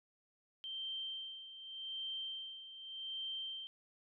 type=tone with tremolo; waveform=sine; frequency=3136 Hz; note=G7; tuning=in tune; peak=-39 dBFS; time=0.64-3.67 s; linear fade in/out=0 ms; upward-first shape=sine; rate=0.85 Hz; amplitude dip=70%; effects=none